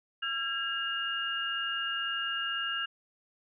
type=tone cluster; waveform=sine; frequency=1361 / 1631 / 2833 Hz; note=F6 / G#6 / F7; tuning=-45 / -32 / +24 cents; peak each=-37 / -35 / -33 dBFS; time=0.22-2.86 s; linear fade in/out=10 ms; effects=none